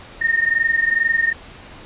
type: tone pair together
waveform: sine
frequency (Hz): 1828.7 / 1851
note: A#6 / A#6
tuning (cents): -34 / -13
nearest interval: unison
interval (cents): 21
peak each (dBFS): -17 / -19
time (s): 0.21-1.33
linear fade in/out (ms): 10
effects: pink hiss -40 dBFS RMS until 1.85 s + resampled to 8000 Hz